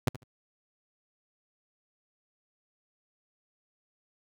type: tone with echo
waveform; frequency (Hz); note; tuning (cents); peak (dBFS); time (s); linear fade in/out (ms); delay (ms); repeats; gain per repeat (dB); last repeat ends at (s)
sawtooth; 126.2; B2; +38; -18; 0.07-0.09; 5; 74; 2; -15; 0.238
effects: none